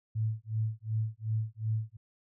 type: tone with tremolo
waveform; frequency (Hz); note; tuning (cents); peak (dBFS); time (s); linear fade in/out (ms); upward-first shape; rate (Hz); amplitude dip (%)
sine; 110; A2; 0; -26; 0.15-1.97; 10; sine; 2.7; 100
effects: none